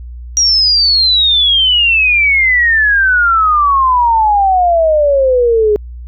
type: exponential sweep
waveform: sine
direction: down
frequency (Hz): 5750 to 411.6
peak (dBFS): -7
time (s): 0.37-5.76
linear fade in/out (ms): 0
effects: added 60 Hz sine -25 dBFS peak until 6.07 s